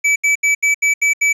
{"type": "tone bursts", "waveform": "square", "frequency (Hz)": 2300, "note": "D7", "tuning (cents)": -37, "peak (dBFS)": -12, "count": 7, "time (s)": [0.04, 1.33], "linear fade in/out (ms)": 10, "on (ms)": 120, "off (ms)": 75, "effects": ["resampled to 24000 Hz", "8-bit"]}